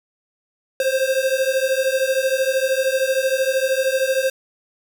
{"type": "beating tone pair", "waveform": "square", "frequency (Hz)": [522, 535], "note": ["C5", "C5"], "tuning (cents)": [-4, 38], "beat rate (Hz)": 13, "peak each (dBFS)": -21, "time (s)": [0.8, 4.3], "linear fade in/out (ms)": 2, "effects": []}